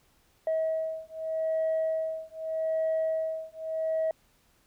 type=beating tone pair; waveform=sine; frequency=640 / 640.82 Hz; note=D#5 / E5; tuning=+49 / -49 cents; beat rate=0.82 Hz; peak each=-29 dBFS; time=0.47-4.11 s; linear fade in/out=2 ms; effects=tanh soft clip ceiling -22 dBFS + pink hiss -66 dBFS RMS until 4.66 s